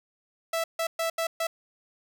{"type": "tone bursts at uneven times", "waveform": "sawtooth", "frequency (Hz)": 659.3, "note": "E5", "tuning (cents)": 0, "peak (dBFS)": -22, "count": 5, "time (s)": [[0.53, 0.64], [0.79, 0.87], [0.99, 1.1], [1.18, 1.27], [1.4, 1.47]], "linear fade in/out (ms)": 5, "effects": []}